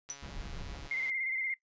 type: click train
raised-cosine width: 0.2 ms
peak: -33 dBFS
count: 142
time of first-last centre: 0.09-1.097 s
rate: 140 Hz
type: tone with exponential decay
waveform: sine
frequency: 5920 Hz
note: F#8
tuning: in tune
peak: -32 dBFS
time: 0.1-0.21 s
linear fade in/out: 0 ms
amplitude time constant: 22 ms
type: noise with tremolo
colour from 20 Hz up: brown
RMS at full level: -41 dBFS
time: 0.22-0.88 s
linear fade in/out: 10 ms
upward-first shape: sine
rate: 6.2 Hz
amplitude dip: 25%
type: tone with vibrato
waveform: sine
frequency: 2093 Hz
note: C7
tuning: in tune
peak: -31 dBFS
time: 0.91-1.54 s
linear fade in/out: 2 ms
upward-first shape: square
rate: 17 Hz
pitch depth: 34 cents each way
effects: noise-tail reverb RT60 0.1 s tail -19 dB re dry + resampled to 16000 Hz